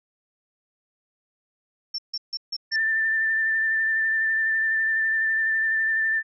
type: tone bursts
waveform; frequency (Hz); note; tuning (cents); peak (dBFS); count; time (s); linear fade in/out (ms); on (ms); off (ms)
sine; 5410; E8; +44; -26; 5; 1.94-2.76; 5; 44; 150
type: tone with vibrato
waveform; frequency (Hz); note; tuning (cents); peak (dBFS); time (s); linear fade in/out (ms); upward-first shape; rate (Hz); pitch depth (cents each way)
sine; 1780; A6; +20; -20; 2.71-6.23; 50; triangle; 12; 22
effects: none